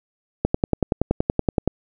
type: click train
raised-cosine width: 2 ms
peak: -4 dBFS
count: 14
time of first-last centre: 0.45-1.676 s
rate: 10.6 Hz
effects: none